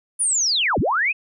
sine linear two-way sweep, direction down then up, 9980 to 46.96 to 2633 Hz, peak -17 dBFS, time 0.19-1.13 s, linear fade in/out 20 ms, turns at 0.79 s, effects none

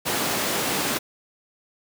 pink high-pass noise, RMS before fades -25 dBFS, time 0.05-0.99 s, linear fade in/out 20 ms, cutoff 210 Hz, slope 12 dB/octave, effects none

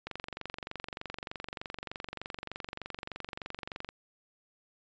click train, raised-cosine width 0.3 ms, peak -22 dBFS, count 90, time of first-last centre 0.07-3.89 s, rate 23.3 Hz, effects resampled to 16000 Hz

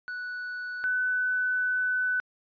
triangle / sine tone pair in turn, 1480 / 1500.7 Hz, F#6 / F#6, 0 / +24 cents, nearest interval unison, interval 24 cents, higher second, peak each -31 / -24 dBFS, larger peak second, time 0.08-0.84 / 0.84-2.2 s, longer second, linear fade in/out 0 ms, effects resampled to 11025 Hz

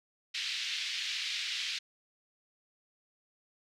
white band-pass noise, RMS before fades -36 dBFS, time 0.34-1.79 s, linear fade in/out 10 ms, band 2100 to 4500 Hz, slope 24 dB/octave, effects none

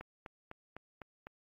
click train, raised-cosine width 0.5 ms, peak -30 dBFS, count 6, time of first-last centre 0.01-1.269 s, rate 3.97 Hz, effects AAC 32 kbps

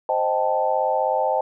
sine chord, A half-diminished seventh, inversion first, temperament equal, 523.3 / 622.3 / 784 / 880 Hz, C5 / Eb5 / G5 / A5, 0 / 0 / 0 / 0 cents, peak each -24 dBFS, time 0.09-1.41 s, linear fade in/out 2 ms, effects none

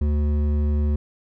sine tone with hard clipping, 74 Hz, D2, 14 cents sharp, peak -20 dBFS, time 0.01-0.96 s, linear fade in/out 5 ms, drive 10 dB, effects none

